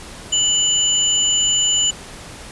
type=tone pair together; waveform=sine; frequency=2960 / 7040 Hz; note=F#7 / A8; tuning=0 / 0 cents; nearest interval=octave + minor third; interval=1500 cents; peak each=-17 dBFS; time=0.32-1.91 s; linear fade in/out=10 ms; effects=pink hiss -36 dBFS RMS until 2.51 s + resampled to 24000 Hz